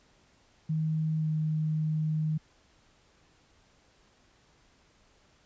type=tone with pitch glide; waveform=sine; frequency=157.3 to 155.58 Hz; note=D#3 to D#3; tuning=+19 to 0 cents; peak=-26 dBFS; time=0.69-2.38 s; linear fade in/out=10 ms; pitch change=-19 cents; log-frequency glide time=1.18-1.28 s; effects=pink hiss -64 dBFS RMS until 5.45 s + resampled to 16000 Hz